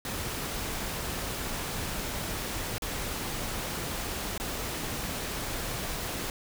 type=noise with dropouts; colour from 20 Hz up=pink; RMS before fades=-34 dBFS; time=0.05-6.3 s; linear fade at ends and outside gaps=1 ms; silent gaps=2.782-2.821 / 4.378-4.399 s; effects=none